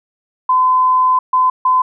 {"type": "tone bursts at uneven times", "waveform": "sine", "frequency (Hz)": 1020, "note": "C6", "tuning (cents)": -44, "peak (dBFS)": -9, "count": 3, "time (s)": [[0.49, 1.19], [1.33, 1.5], [1.65, 1.82]], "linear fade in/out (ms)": 5, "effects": []}